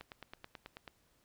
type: click train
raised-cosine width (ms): 0.3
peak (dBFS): -30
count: 9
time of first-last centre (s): 0.01-0.878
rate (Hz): 9.22
effects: pink hiss -72 dBFS RMS until 1.24 s